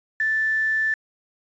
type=tone with quantisation; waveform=sine; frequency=1760 Hz; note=A6; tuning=in tune; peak=-19 dBFS; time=0.2-0.94 s; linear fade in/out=2 ms; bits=7; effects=resampled to 16000 Hz